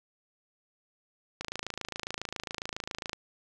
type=click train; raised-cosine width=0.2 ms; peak=-17 dBFS; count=48; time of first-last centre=1.41-3.132 s; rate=27.3 Hz; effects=none